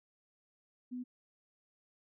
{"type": "tone", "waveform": "sine", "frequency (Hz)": 249.1, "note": "B3", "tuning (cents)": 15, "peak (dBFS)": -38, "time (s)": [0.91, 1.04], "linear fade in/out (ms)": 20, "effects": []}